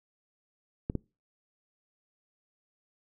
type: clicks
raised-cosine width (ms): 3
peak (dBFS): -17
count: 2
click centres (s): 0.899 / 0.953
effects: noise-tail reverb RT60 0.3 s tail -25 dB re dry